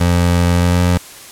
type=tone with pitch glide; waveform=25% pulse; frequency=87.31 to 88.78 Hz; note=F2 to F2; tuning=0 to +29 cents; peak=-7 dBFS; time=0-0.98 s; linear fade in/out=10 ms; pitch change=+29 cents; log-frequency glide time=0.52-0.82 s; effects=white hiss -36 dBFS RMS until 1.31 s + low-pass 12000 Hz 12 dB/octave